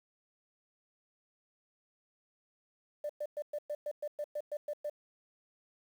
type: tone bursts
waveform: sine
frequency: 592 Hz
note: D5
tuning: 14 cents sharp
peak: -33 dBFS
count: 12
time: 3.04-4.898 s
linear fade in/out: 5 ms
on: 54 ms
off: 110 ms
effects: tanh soft clip ceiling -29 dBFS + 10-bit